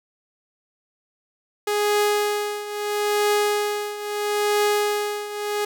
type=tone with tremolo; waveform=sawtooth; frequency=415.3 Hz; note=G#4; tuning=in tune; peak=-13 dBFS; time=1.67-5.65 s; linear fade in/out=5 ms; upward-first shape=triangle; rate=0.76 Hz; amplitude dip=80%; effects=none